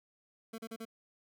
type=tone bursts; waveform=25% pulse; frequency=225 Hz; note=A3; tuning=39 cents sharp; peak=-37 dBFS; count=4; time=0.53-0.853 s; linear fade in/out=10 ms; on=53 ms; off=37 ms; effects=none